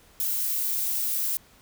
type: noise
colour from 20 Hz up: violet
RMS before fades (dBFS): -27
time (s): 0.2-1.37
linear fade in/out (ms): 0
effects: pink hiss -56 dBFS RMS until 1.61 s